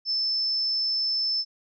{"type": "tone", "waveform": "sine", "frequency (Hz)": 5274, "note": "E8", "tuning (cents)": 0, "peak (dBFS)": -23, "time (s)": [0.05, 1.45], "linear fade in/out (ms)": 50, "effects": []}